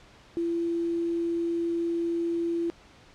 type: tone with quantisation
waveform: sine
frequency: 338.1 Hz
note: E4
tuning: 44 cents sharp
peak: -25 dBFS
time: 0.37-2.7 s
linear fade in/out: 0 ms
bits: 8
effects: pink hiss -54 dBFS RMS until 3.14 s + low-pass 5000 Hz 12 dB/octave